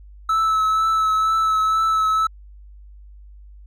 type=tone with vibrato; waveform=triangle; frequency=1305 Hz; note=E6; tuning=18 cents flat; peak=-14 dBFS; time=0.29-2.27 s; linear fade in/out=5 ms; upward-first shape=triangle; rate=2.1 Hz; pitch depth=20 cents each way; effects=added 50 Hz sine -40 dBFS peak until 3.66 s